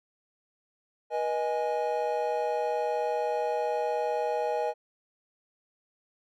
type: chord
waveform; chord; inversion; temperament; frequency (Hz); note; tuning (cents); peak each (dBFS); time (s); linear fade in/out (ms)
triangle; G# minor; first; equal with one note detuned; 483.2 / 622.3 / 830.6; B4 / D#5 / G#5; -38 / 0 / 0; -29; 1.1-4.74; 50
effects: none